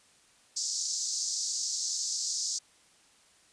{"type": "band-pass noise", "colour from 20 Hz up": "white", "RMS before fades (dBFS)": -33, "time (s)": [0.56, 2.59], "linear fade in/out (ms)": 10, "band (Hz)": [4600, 7300], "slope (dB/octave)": 48, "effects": ["white hiss -62 dBFS RMS until 3.52 s", "resampled to 22050 Hz"]}